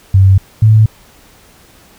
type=tone pair in turn; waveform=sine; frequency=96 / 108.95 Hz; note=G2 / A2; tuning=-36 / -17 cents; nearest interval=major second; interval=219 cents; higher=second; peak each=-3 dBFS; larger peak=neither; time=0.14-0.38 / 0.62-0.86 s; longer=neither; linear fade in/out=5 ms; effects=pink hiss -44 dBFS RMS until 1.98 s